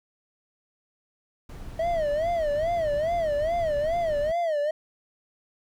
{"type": "noise", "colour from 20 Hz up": "brown", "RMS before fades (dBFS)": -38, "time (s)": [1.49, 4.32], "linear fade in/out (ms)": 5}
{"type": "tone with vibrato", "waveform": "triangle", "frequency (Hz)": 634, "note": "D#5", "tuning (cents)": 32, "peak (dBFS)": -21, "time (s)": [1.79, 4.71], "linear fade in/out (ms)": 5, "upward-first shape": "sine", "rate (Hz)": 2.4, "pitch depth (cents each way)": 160}
{"effects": []}